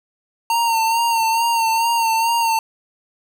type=tone with vibrato; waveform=square; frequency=915 Hz; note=A#5; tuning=32 cents flat; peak=-16 dBFS; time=0.5-2.59 s; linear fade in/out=2 ms; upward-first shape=sine; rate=2.3 Hz; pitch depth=38 cents each way; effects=none

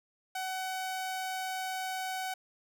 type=tone; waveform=sawtooth; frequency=752 Hz; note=F#5; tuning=28 cents sharp; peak=-30 dBFS; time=0.35-2.34 s; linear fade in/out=5 ms; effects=none

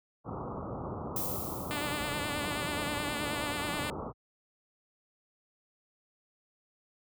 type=low-pass noise; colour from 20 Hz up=pink; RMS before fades=-37 dBFS; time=0.24-4.13 s; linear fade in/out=50 ms; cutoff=1300 Hz; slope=96 dB/octave
type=noise with exponential decay; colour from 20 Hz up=violet; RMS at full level=-33 dBFS; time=1.16-2.77 s; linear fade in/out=2 ms; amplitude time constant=350 ms
type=tone with vibrato; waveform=5% pulse; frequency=293.7 Hz; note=D4; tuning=in tune; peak=-22 dBFS; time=1.71-3.9 s; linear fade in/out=0 ms; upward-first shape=sine; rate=9.4 Hz; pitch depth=37 cents each way
effects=high-pass 80 Hz 12 dB/octave

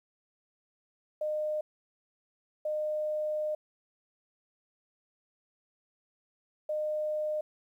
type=tone bursts at uneven times; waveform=sine; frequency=610 Hz; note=D#5; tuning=34 cents flat; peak=-29 dBFS; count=3; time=1.21-1.61 / 2.65-3.55 / 6.69-7.41 s; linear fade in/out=5 ms; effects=11-bit

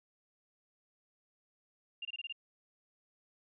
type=tone bursts; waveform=sine; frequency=2794 Hz; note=F7; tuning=in tune; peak=-38 dBFS; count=6; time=2.02-2.326 s; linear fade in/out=5 ms; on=31 ms; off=24 ms; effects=none

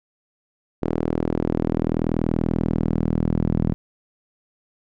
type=tone with band-pass filter sweep; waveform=sawtooth; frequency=40.49 Hz; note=E1; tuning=30 cents flat; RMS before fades=-22 dBFS; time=0.82-3.74 s; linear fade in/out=0 ms; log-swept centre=350 to 190 Hz; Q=1.3; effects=none

